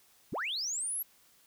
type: linear sweep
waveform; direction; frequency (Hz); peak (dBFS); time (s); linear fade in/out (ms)
sine; up; 40.65 to 11850; -31; 0.32-1.03; 10
effects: tanh soft clip ceiling -28 dBFS + white hiss -64 dBFS RMS until 1.46 s